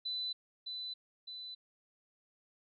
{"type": "tone with echo", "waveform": "sine", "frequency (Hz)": 4000, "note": "B7", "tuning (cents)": 21, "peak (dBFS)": -35, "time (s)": [0.05, 0.33], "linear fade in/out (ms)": 10, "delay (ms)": 610, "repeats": 2, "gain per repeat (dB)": -4, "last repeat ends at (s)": 1.55, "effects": []}